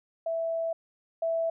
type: tone pair in turn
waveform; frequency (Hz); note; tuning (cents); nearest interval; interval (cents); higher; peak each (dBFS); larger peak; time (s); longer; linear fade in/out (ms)
sine; 659.3 / 659.3; E5 / E5; 0 / 0; unison; 0; neither; -27 / -25; second; 0.26-0.73 / 1.22-1.5; first; 5
effects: none